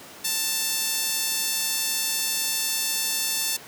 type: tone with high-pass filter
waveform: sawtooth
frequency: 888 Hz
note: A5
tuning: 16 cents sharp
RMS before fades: -26 dBFS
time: 0.24-3.57 s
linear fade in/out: 10 ms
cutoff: 4800 Hz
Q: 0.74
effects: pink hiss -43 dBFS RMS until 3.67 s + high-pass 200 Hz 12 dB/octave